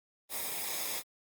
white noise with comb filter, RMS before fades -36 dBFS, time 0.29-1.03 s, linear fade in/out 50 ms, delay 0.68 ms, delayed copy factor -0.6, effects Opus 32 kbps

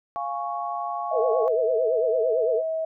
sine chord, Db major, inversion first, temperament equal, 698.5 / 830.6 / 1108.7 Hz, F5 / Ab5 / Db6, 0 / 0 / 0 cents, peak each -30 / -32 / -31 dBFS, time 0.16-1.48 s, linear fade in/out 0 ms
sine tone, 643 Hz, E5, 43 cents flat, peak -24 dBFS, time 1.11-2.85 s, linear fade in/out 5 ms
sine tone with vibrato, 478.1 Hz, A#4, 44 cents sharp, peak -21 dBFS, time 1.12-2.63 s, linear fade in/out 50 ms, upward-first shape triangle, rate 8.9 Hz, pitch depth 190 cents each way
effects none

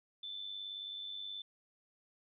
sine tone with amplitude modulation, 3520 Hz, A7, in tune, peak -39 dBFS, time 0.23-1.42 s, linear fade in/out 5 ms, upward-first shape sine, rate 98.7 Hz, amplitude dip 50%, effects none

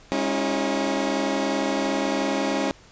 20% pulse tone cluster, 202.8 / 274.2 / 317.1 / 347.6 Hz, G#3 / C#4 / D#4 / F4, -41 / -19 / +33 / -8 cents, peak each -24 / -20 / -24 / -28 dBFS, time 0.12-2.71 s, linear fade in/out 0 ms, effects pink hiss -51 dBFS RMS until 2.91 s + resampled to 16000 Hz

